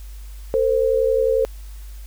sine tone pair together, 452.1 / 523.3 Hz, A4 / C5, +47 / 0 cents, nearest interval minor third, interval 253 cents, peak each -18 dBFS, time 0.54-1.45 s, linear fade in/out 0 ms, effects added 50 Hz sine -33 dBFS peak until 2.06 s + white hiss -50 dBFS RMS until 2.06 s

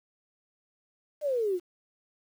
sine exponential sweep, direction down, 618 to 340 Hz, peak -25 dBFS, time 1.21-1.6 s, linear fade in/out 50 ms, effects 9-bit

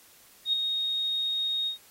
sine tone with ADSR envelope, 3729 Hz, A#7, in tune, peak -20 dBFS, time 0.45-1.78 s, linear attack 82 ms, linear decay 4 ms, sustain -6 dB, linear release 110 ms, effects white hiss -56 dBFS RMS until 1.9 s + AAC 48 kbps

